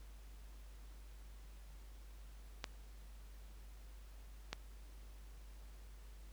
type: clicks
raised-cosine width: 0.2 ms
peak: -22 dBFS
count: 2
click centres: 2.642 / 4.53 s
effects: added 50 Hz sine -52 dBFS peak until 6.32 s + pink hiss -66 dBFS RMS until 6.32 s